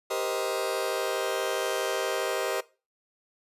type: chord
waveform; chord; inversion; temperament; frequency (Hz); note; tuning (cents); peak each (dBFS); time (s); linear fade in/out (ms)
sawtooth; C minor seventh; second; just; 392.4 / 470.9 / 523.3 / 627.9; G4 / Bb4 / C5 / Eb5; +2 / +18 / 0 / +16; -29; 0.1-2.61; 10
effects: noise-tail reverb RT60 0.3 s tail -19 dB re dry + resampled to 32000 Hz